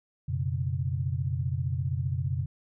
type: chord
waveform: sine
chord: F# suspended fourth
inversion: none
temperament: equal with one note detuned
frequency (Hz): 90.44 / 123.47 / 138.59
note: F#2 / B2 / C#3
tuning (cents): -39 / 0 / 0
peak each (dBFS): -31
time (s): 0.28-2.46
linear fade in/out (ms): 10
effects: none